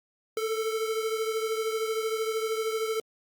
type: beating tone pair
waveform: square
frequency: 440 / 453 Hz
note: A4 / A#4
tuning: 0 / -50 cents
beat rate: 13 Hz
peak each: -29 / -35 dBFS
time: 0.37-3 s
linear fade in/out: 2 ms
effects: Opus 48 kbps